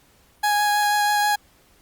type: tone with vibrato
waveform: 30% pulse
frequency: 830 Hz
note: G#5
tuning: 1 cent flat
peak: -15 dBFS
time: 0.43-1.36 s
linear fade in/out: 10 ms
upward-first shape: sine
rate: 6.2 Hz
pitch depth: 10 cents each way
effects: pink hiss -57 dBFS RMS until 1.81 s + Opus 48 kbps